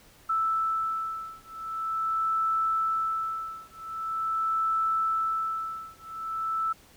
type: beating tone pair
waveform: sine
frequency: 1318.5 / 1318.94 Hz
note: E6 / E6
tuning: 0 / +1 cents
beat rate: 0.44 Hz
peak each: -29 dBFS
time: 0.29-6.73 s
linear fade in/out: 10 ms
effects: pink hiss -56 dBFS RMS until 6.96 s